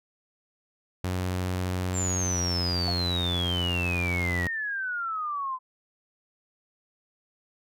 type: tone with pitch glide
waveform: sawtooth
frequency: 91.5 to 88.18 Hz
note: F#2 to F2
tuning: -19 to +17 cents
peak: -23 dBFS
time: 1.04-4.47 s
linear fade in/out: 0 ms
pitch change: -64 cents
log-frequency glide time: 2.29-2.37 s
type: exponential sweep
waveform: sine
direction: down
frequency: 7459 to 1015 Hz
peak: -28 dBFS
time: 1.93-5.59 s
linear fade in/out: 50 ms
type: tone with exponential decay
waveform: sine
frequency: 698.5 Hz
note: F5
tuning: in tune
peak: -27 dBFS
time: 2.88-2.97 s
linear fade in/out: 0 ms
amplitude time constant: 19 ms
effects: none